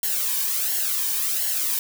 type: noise with flanger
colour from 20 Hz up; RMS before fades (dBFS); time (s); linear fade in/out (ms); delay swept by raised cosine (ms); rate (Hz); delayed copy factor
blue; -24; 0.03-1.79; 2; 0.81 to 1.52; 1.4; -0.7
effects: none